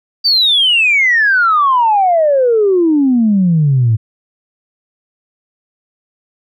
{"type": "exponential sweep", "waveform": "sine", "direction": "down", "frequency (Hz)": [4699, 106.7], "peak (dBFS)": -7, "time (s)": [0.24, 3.97], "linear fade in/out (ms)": 20, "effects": ["tanh soft clip ceiling -3 dBFS"]}